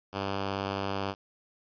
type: tone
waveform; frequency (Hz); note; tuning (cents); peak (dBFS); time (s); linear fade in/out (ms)
5% pulse; 98.2; G2; +4; -19; 0.12-1.15; 50
effects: resampled to 11025 Hz + 10-bit